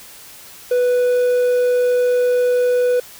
triangle tone, 493.9 Hz, B4, in tune, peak -11 dBFS, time 0.71-3 s, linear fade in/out 5 ms, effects white hiss -40 dBFS RMS until 3.19 s

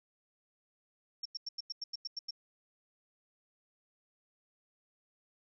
sine tone bursts, 5480 Hz, F8, 34 cents flat, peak -36 dBFS, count 10, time 1.23-2.308 s, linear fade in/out 5 ms, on 25 ms, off 92 ms, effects none

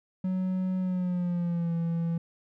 triangle tone with pitch glide, 185.8 to 167.45 Hz, F#3 to E3, +7 to +27 cents, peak -24 dBFS, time 0.24-2.18 s, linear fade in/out 5 ms, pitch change -180 cents, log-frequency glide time 0.79-1.74 s, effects none

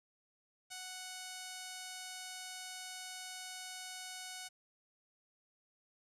5% pulse tone, 740 Hz, F#5, in tune, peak -33 dBFS, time 0.7-4.49 s, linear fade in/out 20 ms, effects resampled to 32000 Hz + 12-bit

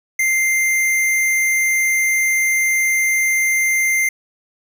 square tone, 2093 Hz, C7, in tune, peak -15 dBFS, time 0.19-4.09 s, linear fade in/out 5 ms, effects none

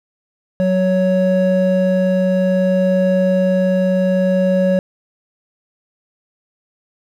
triangle tone pair together, 185.8 / 556.8 Hz, F#3 / C#5, +7 / +8 cents, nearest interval octave + perfect fifth, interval 1901 cents, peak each -13 dBFS, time 0.6-4.79 s, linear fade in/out 0 ms, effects 8-bit

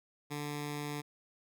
10% pulse tone with notch filter, 146.83 Hz, D3, in tune, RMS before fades -39 dBFS, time 0.3-1.02 s, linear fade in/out 20 ms, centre 610 Hz, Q 1.8, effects none

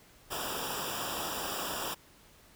pink noise with comb filter, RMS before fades -36 dBFS, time 0.3-1.95 s, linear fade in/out 20 ms, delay 0.47 ms, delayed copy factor -0.9, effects pink hiss -59 dBFS RMS until 2.55 s

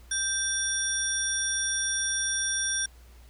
sine tone cluster, 1570 / 3517 / 5630 / 9150 Hz, G6 / A7 / F8 / D9, +2 / -1 / +13 / -46 cents, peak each -32 / -34 / -29 / -32 dBFS, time 0.11-2.86 s, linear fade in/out 5 ms, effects added 60 Hz sine -49 dBFS peak until 3.29 s + pink hiss -59 dBFS RMS until 3.29 s

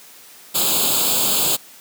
white noise with comb filter, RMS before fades -18 dBFS, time 0.54-1.57 s, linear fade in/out 20 ms, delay 0.26 ms, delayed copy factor +0.9, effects white hiss -44 dBFS RMS until 1.8 s + high-pass 150 Hz 12 dB/octave

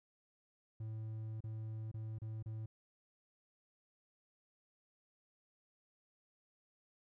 triangle tone with dropouts, 110 Hz, A2, in tune, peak -39 dBFS, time 0.8-2.66 s, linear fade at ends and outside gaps 5 ms, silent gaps 1.406-1.439 / 1.915-1.941 / 2.186-2.217 / 2.427-2.459 s, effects none

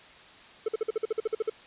triangle tone bursts, 440 Hz, A4, in tune, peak -22 dBFS, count 12, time 0.66-1.498 s, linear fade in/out 5 ms, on 24 ms, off 50 ms, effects white hiss -51 dBFS RMS until 1.66 s + resampled to 8000 Hz

